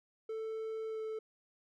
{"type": "tone with pitch glide", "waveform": "triangle", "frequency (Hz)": [442.2, 438.4], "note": ["A4", "A4"], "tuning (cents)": [9, -6], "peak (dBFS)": -35, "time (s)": [0.29, 1.19], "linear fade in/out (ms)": 5, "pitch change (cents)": -15, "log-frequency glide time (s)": [0.88, 1], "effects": []}